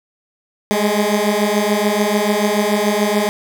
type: beating tone pair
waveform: 15% pulse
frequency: 204.8 / 211.7 Hz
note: G#3 / G#3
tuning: -24 / +33 cents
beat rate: 6.9 Hz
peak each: -11 dBFS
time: 0.71-3.29 s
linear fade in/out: 0 ms
effects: none